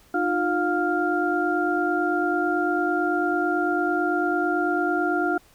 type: tone cluster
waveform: sine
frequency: 306.8 / 355.8 / 711 / 1396 Hz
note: D#4 / F4 / F5 / F6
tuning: -24 / +32 / +31 / -1 cents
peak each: -26 dBFS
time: 0.14-5.38 s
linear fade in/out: 5 ms
effects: pink hiss -56 dBFS RMS until 5.54 s